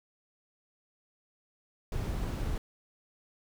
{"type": "noise", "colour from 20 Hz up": "brown", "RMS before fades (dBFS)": -33, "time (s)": [1.92, 2.58], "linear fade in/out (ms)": 2, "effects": []}